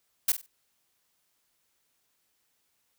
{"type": "noise with echo", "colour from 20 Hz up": "blue", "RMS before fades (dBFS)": -23, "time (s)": [0.28, 0.32], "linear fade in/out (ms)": 5, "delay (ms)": 48, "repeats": 3, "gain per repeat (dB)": -12, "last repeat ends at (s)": 0.464, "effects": ["white hiss -74 dBFS RMS until 2.98 s"]}